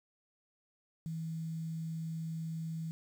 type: tone with quantisation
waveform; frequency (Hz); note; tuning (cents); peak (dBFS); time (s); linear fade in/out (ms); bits
sine; 162; E3; -30; -36; 1.06-2.91; 0; 10
effects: none